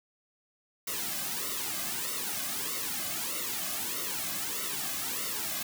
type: noise with flanger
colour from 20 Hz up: white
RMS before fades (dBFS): -34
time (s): 0.87-5.63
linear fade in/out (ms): 5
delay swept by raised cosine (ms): 1.2 to 2.2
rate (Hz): 1.6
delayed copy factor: -0.9
effects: none